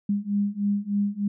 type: beating tone pair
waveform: sine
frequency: 201.3 / 204.6 Hz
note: G3 / G#3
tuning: +46 / -26 cents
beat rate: 3.3 Hz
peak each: -26 / -25 dBFS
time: 0.09-1.28 s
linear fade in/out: 5 ms
effects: none